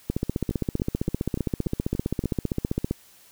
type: two click trains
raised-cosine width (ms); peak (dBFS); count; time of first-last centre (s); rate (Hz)
3; -11 / -16; 44 / 7; 0.1-2.91 / 0.51-2.239; 15.3 / 3.47
effects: white hiss -54 dBFS RMS until 3.31 s